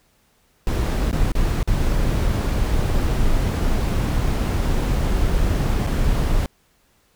brown noise with dropouts, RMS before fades -19 dBFS, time 0.67-6.46 s, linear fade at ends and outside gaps 1 ms, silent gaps 1.114-1.128 / 1.319-1.352 / 1.63-1.675 / 5.867-5.871 s, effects pink hiss -61 dBFS RMS until 7.15 s

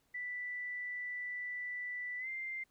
sine tone with pitch glide, 1975.5 to 2093 Hz, B6 to C7, 0 to 0 cents, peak -38 dBFS, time 0.14-2.64 s, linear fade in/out 10 ms, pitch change +100 cents, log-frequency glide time 2.18-2.28 s, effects pink hiss -75 dBFS RMS until 2.7 s

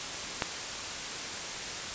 click, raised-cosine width 0.3 ms, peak -10 dBFS, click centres 0.422 s, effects white hiss -36 dBFS RMS until 1.94 s + resampled to 16000 Hz

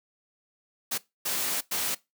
white noise bursts at uneven times, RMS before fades -29 dBFS, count 3, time 0.91-0.98 / 1.25-1.61 / 1.71-1.95 s, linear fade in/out 10 ms, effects noise-tail reverb RT60 0.2 s tail -20 dB re dry + high-pass 150 Hz 12 dB/octave

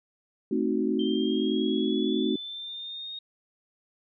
sine chord, A diminished seventh, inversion none, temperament equal with one note detuned, 220 / 261.6 / 311.1 / 371.7 Hz, A3 / C4 / Eb4 / Gb4, 0 / 0 / 0 / +8 cents, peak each -29 dBFS, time 0.51-2.36 s, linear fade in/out 5 ms
sine linear sweep, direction up, 3136 to 3729 Hz, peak -35 dBFS, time 0.99-3.19 s, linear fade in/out 5 ms
effects none

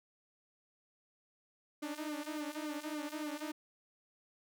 sawtooth tone with flanger, 300.9 Hz, D4, 42 cents sharp, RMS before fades -41 dBFS, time 1.82-3.52 s, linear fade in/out 10 ms, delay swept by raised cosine 1.1 to 6.7 ms, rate 3.5 Hz, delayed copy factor -0.75, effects none

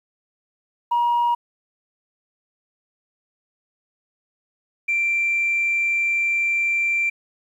sine tone pair in turn, 953 / 2356 Hz, A#5 / D7, +38 / +5 cents, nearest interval octave + major third, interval 1567 cents, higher second, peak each -15 / -17 dBFS, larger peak first, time 0.91-1.35 / 4.88-7.1 s, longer second, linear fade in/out 10 ms, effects tanh soft clip ceiling -14 dBFS + 9-bit

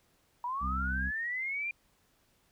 sine linear sweep, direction up, 947 to 2415 Hz, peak -32 dBFS, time 0.44-1.71 s, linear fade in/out 2 ms
harmonic tone, 65.6 Hz, C2, 5 cents sharp, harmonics 1 / 2 / 3 / 4, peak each -33 / -47 / -40 / -46 dBFS, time 0.6-1.12 s, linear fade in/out 50 ms
effects pink hiss -70 dBFS RMS until 2.51 s

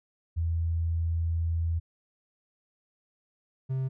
sine / triangle tone pair in turn, 83 / 131.75 Hz, E2 / C3, +12 / +12 cents, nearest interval minor sixth, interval 800 cents, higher second, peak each -25 dBFS, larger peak neither, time 0.36-1.8 / 3.69-3.89 s, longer first, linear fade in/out 20 ms, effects none

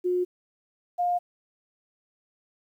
sine tone pair in turn, 360 / 708 Hz, F#4 / F5, -47 / +23 cents, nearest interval octave, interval 1170 cents, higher second, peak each -22 dBFS, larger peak neither, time 0.04-0.25 / 0.98-1.19 s, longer neither, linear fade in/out 20 ms, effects 10-bit

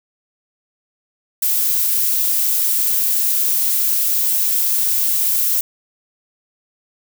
violet noise, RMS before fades -17 dBFS, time 1.42-5.61 s, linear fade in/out 5 ms, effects none

